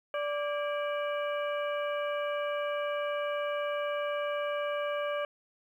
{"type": "harmonic tone with a mistuned harmonic", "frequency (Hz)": 584, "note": "D5", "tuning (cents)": -10, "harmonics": [1, 2, 3, 4, 5], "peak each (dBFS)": [-31, -37, -41, -43, -45], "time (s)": [0.14, 5.25], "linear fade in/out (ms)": 2, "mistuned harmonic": 3, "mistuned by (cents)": -140, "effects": ["11-bit"]}